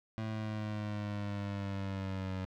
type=exponential sweep; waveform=25% pulse; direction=down; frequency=110.5 to 93.4 Hz; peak=-32 dBFS; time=0.18-2.45 s; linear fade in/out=0 ms; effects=low-pass 4000 Hz 12 dB/octave + 11-bit